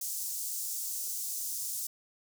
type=high-pass noise; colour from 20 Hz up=pink; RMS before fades=-36 dBFS; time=0.01-1.87 s; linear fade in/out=5 ms; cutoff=6200 Hz; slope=24 dB/octave; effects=none